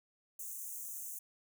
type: high-pass noise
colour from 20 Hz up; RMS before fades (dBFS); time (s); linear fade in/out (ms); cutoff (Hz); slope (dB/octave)
white; -44; 0.39-1.19; 5; 6100; 96
effects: none

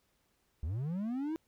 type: linear sweep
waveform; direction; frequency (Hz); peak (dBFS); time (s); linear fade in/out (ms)
triangle; up; 66.7 to 329.7; -31; 0.63-1.36; 0
effects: pink hiss -75 dBFS RMS until 1.47 s

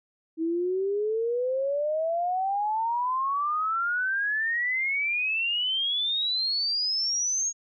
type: exponential sweep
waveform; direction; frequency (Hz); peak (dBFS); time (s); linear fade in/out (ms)
sine; up; 318.6 to 6645; -24; 0.37-7.53; 50
effects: none

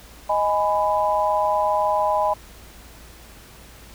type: chord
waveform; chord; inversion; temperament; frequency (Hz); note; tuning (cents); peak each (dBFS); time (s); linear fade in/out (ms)
sine; G# minor; second; just; 623 / 830.6 / 996.7; D#5 / G#5 / B5; +2 / 0 / +16; -22; 0.29-2.34; 10
effects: added 56 Hz sine -46 dBFS peak until 3.94 s + pink hiss -46 dBFS RMS until 3.94 s

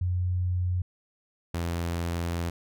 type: tone pair in turn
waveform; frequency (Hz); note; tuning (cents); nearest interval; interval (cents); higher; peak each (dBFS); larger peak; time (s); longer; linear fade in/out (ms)
sine / sawtooth; 90.2 / 85.14; F#2 / F2; -44 / -44; minor second; 100; first; -24; neither; 0.01-0.82 / 1.54-2.5; second; 5
effects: none

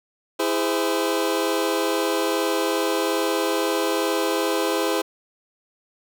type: chord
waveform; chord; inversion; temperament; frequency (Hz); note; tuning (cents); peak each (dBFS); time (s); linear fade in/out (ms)
sawtooth; E augmented; none; just; 329.6 / 412 / 515; E4 / G#4 / B#4; 0 / -14 / -28; -21; 0.39-5.02; 10
effects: none

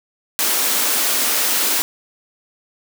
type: high-pass noise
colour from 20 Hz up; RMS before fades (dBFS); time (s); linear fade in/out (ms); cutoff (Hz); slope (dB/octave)
white; -18; 0.39-1.82; 0; 220; 96
effects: none

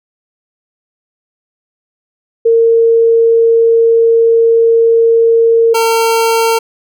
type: tone pair in turn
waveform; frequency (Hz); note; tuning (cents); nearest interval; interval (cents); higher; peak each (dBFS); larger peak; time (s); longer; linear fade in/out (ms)
sine / 25% pulse; 458.4 / 455.2; A#4 / A#4; -29 / -41; unison; 12; first; -5; neither; 2.45-5.74 / 5.74-6.59; first; 10
effects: none

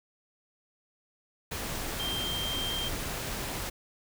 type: tone in noise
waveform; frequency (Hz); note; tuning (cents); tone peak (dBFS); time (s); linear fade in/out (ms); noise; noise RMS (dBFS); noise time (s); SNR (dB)
sine; 3169; G7; +18; -32; 1.99-2.89; 10; pink; -35; 1.51-3.7; 0
effects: none

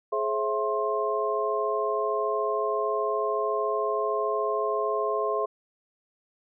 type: tone cluster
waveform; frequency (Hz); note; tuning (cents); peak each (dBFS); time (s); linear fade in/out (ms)
sine; 422.5 / 536 / 664 / 1060; G#4 / C5 / E5 / C6; +30 / +42 / +12 / +22; -28 / -33 / -30 / -29; 0.12-5.46; 10
effects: none

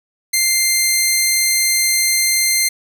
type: tone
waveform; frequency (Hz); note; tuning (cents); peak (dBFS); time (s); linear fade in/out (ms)
10% pulse; 2093; C7; 0; -4; 0.33-2.69; 10
effects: none

